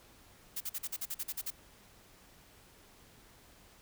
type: noise bursts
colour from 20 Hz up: blue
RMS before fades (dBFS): -37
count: 11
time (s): 0.56-1.506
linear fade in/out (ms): 10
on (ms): 46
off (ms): 44
effects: pink hiss -60 dBFS RMS until 3.81 s